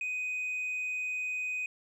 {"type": "tone with tanh clipping", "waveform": "triangle", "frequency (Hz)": 2500, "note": "D#7", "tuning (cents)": 8, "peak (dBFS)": -32, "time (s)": [0.01, 1.66], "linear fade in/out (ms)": 2, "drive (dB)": 6, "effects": []}